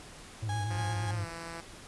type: tone with vibrato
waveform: triangle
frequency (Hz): 105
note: G#2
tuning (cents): +19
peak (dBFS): -29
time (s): 0.42-1.25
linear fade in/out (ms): 10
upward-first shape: sine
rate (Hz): 8.5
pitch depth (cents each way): 100
type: tone with tremolo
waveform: 35% pulse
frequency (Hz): 826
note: G#5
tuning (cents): -10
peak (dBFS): -34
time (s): 0.49-1.11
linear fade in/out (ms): 2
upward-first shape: square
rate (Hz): 3.4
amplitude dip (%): 40
type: tone with pitch glide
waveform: 5% pulse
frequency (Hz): 176.7 to 166.78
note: F3 to E3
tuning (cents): +21 to +21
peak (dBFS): -29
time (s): 0.7-1.61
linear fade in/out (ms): 10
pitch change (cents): -100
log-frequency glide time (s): 1.14-1.26
effects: pink hiss -49 dBFS RMS until 1.87 s + resampled to 24000 Hz